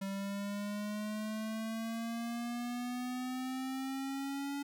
square exponential sweep, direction up, 194.3 to 283.6 Hz, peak -37 dBFS, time 0.01-4.63 s, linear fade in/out 10 ms, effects none

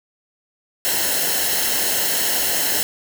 white noise with comb filter, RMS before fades -20 dBFS, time 0.85-2.83 s, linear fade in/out 0 ms, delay 0.84 ms, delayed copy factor -0.65, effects none

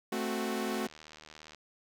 sawtooth chord, F# diminished, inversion first, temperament equal, 220 / 261.6 / 370 Hz, A3 / C4 / F#4, 0 / 0 / 0 cents, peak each -31 / -34 / -32 dBFS, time 0.12-0.87 s, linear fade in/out 5 ms
click train, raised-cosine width 0.2 ms, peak -32 dBFS, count 68, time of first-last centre 0.68-1.547 s, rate 77.3 Hz
effects none

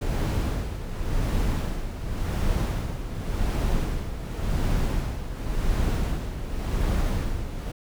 brown noise with tremolo, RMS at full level -23 dBFS, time 0.01-7.72 s, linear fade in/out 10 ms, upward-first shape sine, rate 0.9 Hz, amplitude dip 65%, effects none

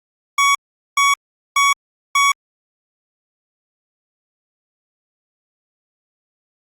25% pulse tone bursts, 1122 Hz, C#6, 21 cents sharp, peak -8 dBFS, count 4, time 0.38-2.32 s, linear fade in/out 5 ms, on 170 ms, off 420 ms, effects low-pass 11000 Hz 12 dB/octave + Opus 48 kbps

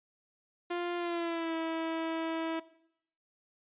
sawtooth tone with pitch glide, 349.2 to 325.8 Hz, F4 to E4, 0 to -20 cents, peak -28 dBFS, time 0.7-2.6 s, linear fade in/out 10 ms, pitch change -120 cents, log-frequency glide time 0.97-1.55 s, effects noise-tail reverb RT60 0.7 s tail -17 dB re dry + resampled to 8000 Hz

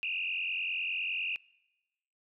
sine tone with frequency modulation, 2637 Hz, E7, in tune, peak -31 dBFS, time 0.03-1.36 s, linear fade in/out 0 ms, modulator 44.9 Hz, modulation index 4.2, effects noise-tail reverb RT60 1.0 s tail -24 dB re dry

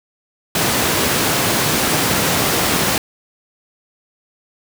pink high-pass noise, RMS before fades -17 dBFS, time 0.55-2.98 s, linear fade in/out 2 ms, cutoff 130 Hz, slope 12 dB/octave, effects none

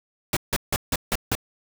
pink noise bursts, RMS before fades -23 dBFS, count 6, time 0.33-1.352 s, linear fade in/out 2 ms, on 37 ms, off 160 ms, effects none

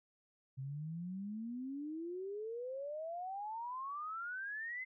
sine exponential sweep, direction up, 129.7 to 2079 Hz, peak -40 dBFS, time 0.57-4.85 s, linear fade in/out 20 ms, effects none

